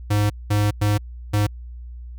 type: tone bursts at uneven times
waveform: square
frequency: 103.83 Hz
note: G#2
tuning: in tune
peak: -17 dBFS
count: 4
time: 0.1-0.3 / 0.5-0.71 / 0.81-0.98 / 1.33-1.47 s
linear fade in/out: 10 ms
effects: added 60 Hz sine -33 dBFS peak until 2.18 s